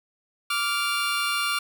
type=tone pair together; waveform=20% pulse; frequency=1165.9 / 1396.9 Hz; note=D6 / F6; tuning=-13 / 0 cents; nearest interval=minor third; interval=313 cents; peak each=-22 / -21 dBFS; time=0.5-1.59 s; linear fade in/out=5 ms; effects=none